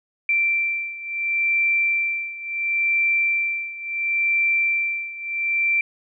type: beating tone pair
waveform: sine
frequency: 2349 / 2349.72 Hz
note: D7 / D7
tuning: 0 / 0 cents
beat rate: 0.72 Hz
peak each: -21 / -24 dBFS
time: 0.29-5.81 s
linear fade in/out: 2 ms
effects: none